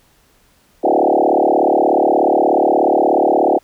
sine tone with frequency modulation, 554.4 Hz, C#5, in tune, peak -10 dBFS, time 0.83-3.59 s, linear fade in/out 20 ms, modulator 36.7 Hz, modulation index 6.9, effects pink hiss -55 dBFS RMS until 3.63 s

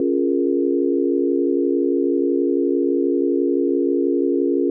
sine chord, Bb minor seventh, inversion first, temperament equal, 277.2 / 349.2 / 415.3 / 466.2 Hz, Db4 / F4 / Ab4 / Bb4, 0 / 0 / 0 / 0 cents, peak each -20 / -20 / -23 / -25 dBFS, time 0-4.7 s, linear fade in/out 2 ms, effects none

